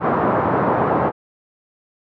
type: band-pass noise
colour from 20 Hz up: white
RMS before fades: -18 dBFS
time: 0-1.12 s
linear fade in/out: 50 ms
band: 100 to 1100 Hz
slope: 24 dB/octave
effects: none